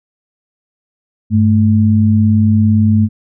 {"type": "tone pair together", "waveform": "sine", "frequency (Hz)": [100, 217.7], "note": ["G2", "A3"], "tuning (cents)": [35, -18], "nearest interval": "octave + minor second", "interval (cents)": 1347, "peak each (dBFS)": -10, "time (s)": [1.3, 3.09], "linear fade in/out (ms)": 50, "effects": []}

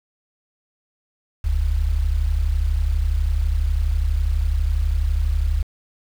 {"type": "tone pair together", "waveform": "sine", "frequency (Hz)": [41.17, 73.3], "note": ["E1", "D2"], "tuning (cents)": [-1, -3], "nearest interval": "minor seventh", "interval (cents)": 998, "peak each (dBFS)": -19, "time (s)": [1.44, 5.63], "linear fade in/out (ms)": 10, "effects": ["tanh soft clip ceiling -9 dBFS", "7-bit"]}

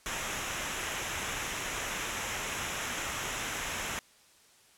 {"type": "noise with comb filter", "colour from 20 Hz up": "pink", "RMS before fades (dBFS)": -35, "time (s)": [0.06, 3.99], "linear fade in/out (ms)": 0, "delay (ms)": 0.22, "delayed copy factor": -0.65, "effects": ["white hiss -61 dBFS RMS until 4.77 s", "low-pass 10000 Hz 12 dB/octave"]}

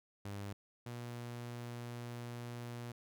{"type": "tone pair in turn", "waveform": "sawtooth", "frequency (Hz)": [100.8, 119.87], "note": ["G2", "A#2"], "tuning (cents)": [49, 49], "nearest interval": "minor third", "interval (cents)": 300, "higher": "second", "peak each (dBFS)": [-38, -39], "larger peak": "first", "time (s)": [[0.25, 0.53], [0.86, 2.92]], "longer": "second", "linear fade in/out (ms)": 5, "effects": []}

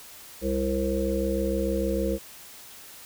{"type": "harmonic tone", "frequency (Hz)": 66.6, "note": "C2", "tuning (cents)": 31, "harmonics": [1, 3, 5, 7, 8], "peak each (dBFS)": [-30, -30, -30, -30, -30], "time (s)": [0.41, 2.19], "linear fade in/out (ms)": 50, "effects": ["white hiss -46 dBFS RMS until 3.05 s"]}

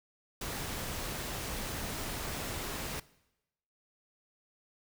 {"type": "noise", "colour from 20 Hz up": "pink", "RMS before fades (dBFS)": -38, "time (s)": [0.41, 3], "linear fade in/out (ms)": 5, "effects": ["noise-tail reverb RT60 0.9 s tail -20 dB re dry"]}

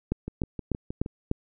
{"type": "two click trains", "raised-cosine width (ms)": 3, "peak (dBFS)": [-20, -12], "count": [6, 5], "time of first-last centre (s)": [[0.28, 1.061], [0.12, 1.314]], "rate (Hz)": [6.4, 3.35], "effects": []}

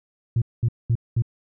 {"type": "tone bursts", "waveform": "sine", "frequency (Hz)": 116.54, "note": "A#2", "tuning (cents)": 0, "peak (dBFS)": -15, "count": 4, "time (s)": [0.36, 1.222], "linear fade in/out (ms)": 5, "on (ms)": 58, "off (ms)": 210, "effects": ["tanh soft clip ceiling -14 dBFS"]}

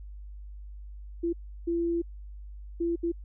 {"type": "tone bursts at uneven times", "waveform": "sine", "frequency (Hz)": 339.1, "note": "E4", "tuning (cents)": 49, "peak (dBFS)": -25, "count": 4, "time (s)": [[1.23, 1.33], [1.67, 2.02], [2.8, 2.96], [3.03, 3.12]], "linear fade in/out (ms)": 10, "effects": ["added 50 Hz sine -40 dBFS peak until 3.24 s"]}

